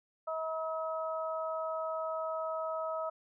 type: harmonic tone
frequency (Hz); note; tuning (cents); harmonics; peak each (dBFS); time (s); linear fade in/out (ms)
320.2; D#4; +50; 2 / 3 / 4; -35 / -43 / -38; 0.27-3.1; 10
effects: none